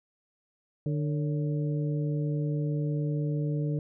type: harmonic tone with a mistuned harmonic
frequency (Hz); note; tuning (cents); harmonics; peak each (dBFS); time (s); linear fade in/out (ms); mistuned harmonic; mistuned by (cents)
149.2; D3; +28; 1 / 2 / 3 / 4; -27 / -35 / -38 / -43; 0.86-3.79; 2; 4; -100
effects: none